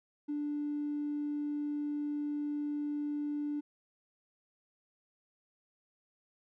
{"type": "tone", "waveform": "triangle", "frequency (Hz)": 293.7, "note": "D4", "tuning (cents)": 0, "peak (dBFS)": -29, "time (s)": [0.28, 3.61], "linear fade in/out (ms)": 20, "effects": ["tanh soft clip ceiling -30 dBFS"]}